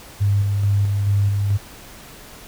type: tone with tremolo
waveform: sine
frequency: 100.7 Hz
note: G2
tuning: 47 cents sharp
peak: -14 dBFS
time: 0.2-1.58 s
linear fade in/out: 20 ms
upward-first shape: square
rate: 2.3 Hz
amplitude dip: 30%
effects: pink hiss -41 dBFS RMS until 2.47 s